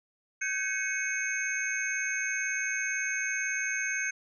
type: tone cluster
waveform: sine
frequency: 1539 / 1657 / 2211 / 2523 / 6360 Hz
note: G6 / G#6 / C#7 / D#7 / G8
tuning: -32 / -4 / -5 / +23 / +24 cents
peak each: -33 / -39 / -33 / -39 / -36 dBFS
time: 0.41-4.11 s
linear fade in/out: 10 ms
effects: none

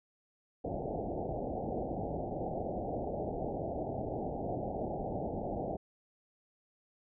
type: low-pass noise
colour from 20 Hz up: white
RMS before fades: -37 dBFS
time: 0.64-5.77 s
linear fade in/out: 10 ms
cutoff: 800 Hz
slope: 96 dB/octave
effects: none

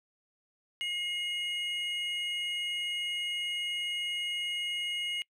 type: tone pair together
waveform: triangle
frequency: 2142 / 2885 Hz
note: C7 / F#7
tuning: +40 / -44 cents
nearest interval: perfect fourth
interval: 516 cents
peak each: -35 / -31 dBFS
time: 0.81-5.22 s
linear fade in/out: 0 ms
effects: noise-tail reverb RT60 0.1 s tail -25 dB re dry

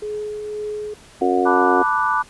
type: tone with tremolo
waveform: sine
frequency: 421.8 Hz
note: G#4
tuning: 27 cents sharp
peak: -23 dBFS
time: 0.02-0.94 s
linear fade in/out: 5 ms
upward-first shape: triangle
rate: 1.9 Hz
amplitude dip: 35%
type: harmonic tone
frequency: 90.8 Hz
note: F#2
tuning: 32 cents flat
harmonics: 3 / 4 / 5 / 6 / 7 / 8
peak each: -22 / -19 / -23 / -31 / -31 / -20 dBFS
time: 1.21-1.83 s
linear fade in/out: 10 ms
type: chord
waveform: sine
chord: B minor seventh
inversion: third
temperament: equal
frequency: 880 / 987.8 / 1174.7 / 1480 Hz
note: A5 / B5 / D6 / F#6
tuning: 0 / 0 / 0 / 0 cents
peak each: -23 / -22 / -20 / -23 dBFS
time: 1.45-2.23 s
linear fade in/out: 20 ms
effects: pink hiss -46 dBFS RMS until 2.29 s + resampled to 24000 Hz

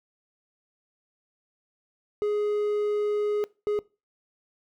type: tone bursts at uneven times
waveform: triangle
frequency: 417 Hz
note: G#4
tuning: 7 cents sharp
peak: -21 dBFS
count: 2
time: 2.22-3.44 / 3.67-3.79 s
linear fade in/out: 0 ms
effects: noise-tail reverb RT60 0.3 s tail -22 dB re dry

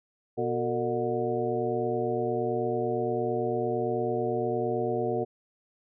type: harmonic tone with a mistuned harmonic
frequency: 121.4 Hz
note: B2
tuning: 29 cents flat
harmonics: 1 / 2 / 3 / 4 / 5 / 6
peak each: -36 / -35 / -31 / -30 / -35 / -34 dBFS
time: 0.37-5.25 s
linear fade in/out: 20 ms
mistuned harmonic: 4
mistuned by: -120 cents
effects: none

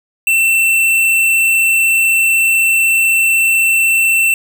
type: tone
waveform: square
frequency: 2686 Hz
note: E7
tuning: 32 cents sharp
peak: -10 dBFS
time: 0.27-4.34 s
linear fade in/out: 2 ms
effects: none

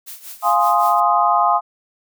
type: noise with tremolo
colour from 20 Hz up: blue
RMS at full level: -33 dBFS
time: 0.06-1.01 s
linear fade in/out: 20 ms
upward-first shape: sine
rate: 5.3 Hz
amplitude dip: 75%
type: chord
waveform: sine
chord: F minor seventh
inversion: none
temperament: equal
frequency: 698.5 / 830.6 / 1046.5 / 1244.5 Hz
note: F5 / Ab5 / C6 / Eb6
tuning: 0 / 0 / 0 / 0 cents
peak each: -18 dBFS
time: 0.42-1.61 s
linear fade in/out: 50 ms
effects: none

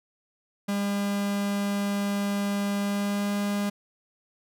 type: tone with pitch glide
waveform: 45% pulse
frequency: 201.5 to 203.3 Hz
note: G3 to G#3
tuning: +48 to -37 cents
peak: -25 dBFS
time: 0.68-3.7 s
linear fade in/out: 10 ms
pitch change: +15 cents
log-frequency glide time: 2.81-3.34 s
effects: none

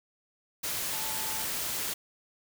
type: tone in noise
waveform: sine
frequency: 874 Hz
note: A5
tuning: 12 cents flat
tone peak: -42 dBFS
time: 0.92-1.44 s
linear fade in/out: 10 ms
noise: white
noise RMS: -33 dBFS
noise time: 0.63-1.94 s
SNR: -12 dB
effects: none

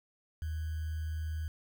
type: tone with sample-and-hold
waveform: sine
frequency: 78.8 Hz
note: D#2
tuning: 23 cents sharp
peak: -33 dBFS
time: 0.42-1.48 s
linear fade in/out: 0 ms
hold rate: 1575 Hz
effects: none

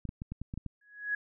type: clicks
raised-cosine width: 5 ms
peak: -25 dBFS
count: 8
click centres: 0.053 / 0.091 / 0.219 / 0.32 / 0.416 / 0.539 / 0.576 / 0.663 s
type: tone with exponential growth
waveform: sine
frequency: 1673 Hz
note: G#6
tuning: 12 cents sharp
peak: -26 dBFS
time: 0.81-1.15 s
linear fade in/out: 5 ms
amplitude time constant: 72 ms
effects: none

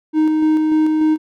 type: tone with tremolo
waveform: triangle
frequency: 311.1 Hz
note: D#4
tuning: in tune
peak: -9 dBFS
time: 0.13-1.18 s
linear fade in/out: 50 ms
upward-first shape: square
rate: 3.4 Hz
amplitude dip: 25%
effects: none

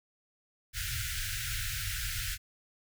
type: band-stop noise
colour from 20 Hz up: pink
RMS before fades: -35 dBFS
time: 0.73-2.38 s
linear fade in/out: 50 ms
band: 130 to 1400 Hz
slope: 96 dB/octave
effects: none

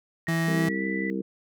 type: tone with pitch glide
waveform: sine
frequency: 1871 to 1982.3 Hz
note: A#6 to B6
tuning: +6 to +6 cents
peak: -31 dBFS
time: 0.27-1.1 s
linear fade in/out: 0 ms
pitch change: +100 cents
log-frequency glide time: 0.48-0.84 s
type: tone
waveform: 35% pulse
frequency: 164.81 Hz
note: E3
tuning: in tune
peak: -22 dBFS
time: 0.28-0.69 s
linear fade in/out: 5 ms
type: harmonic tone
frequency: 65.3 Hz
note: C2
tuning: 3 cents flat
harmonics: 3 / 4 / 5 / 6 / 7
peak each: -30 / -35 / -32 / -38 / -35 dBFS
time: 0.47-1.22 s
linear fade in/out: 10 ms
effects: none

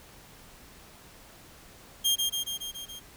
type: tone with echo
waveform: sawtooth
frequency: 3212 Hz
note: G7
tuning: 41 cents sharp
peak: -19 dBFS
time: 2.04-2.16 s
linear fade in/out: 20 ms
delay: 140 ms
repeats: 6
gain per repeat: -3 dB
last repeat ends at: 3 s
effects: pink hiss -52 dBFS RMS until 3.16 s

